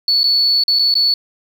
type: tone with dropouts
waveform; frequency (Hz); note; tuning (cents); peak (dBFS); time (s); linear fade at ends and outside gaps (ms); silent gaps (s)
sine; 4435; C#8; 0; -10; 0.08-1.14; 2; 0.233-0.24 / 0.637-0.68 / 0.789-0.793 / 0.941-0.953
effects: tanh soft clip ceiling -6 dBFS + 7-bit